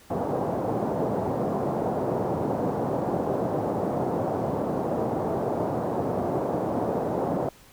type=band-pass noise; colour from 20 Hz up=white; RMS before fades=-27 dBFS; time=0.1-7.49 s; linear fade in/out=5 ms; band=100 to 750 Hz; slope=24 dB/octave; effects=pink hiss -53 dBFS RMS until 7.72 s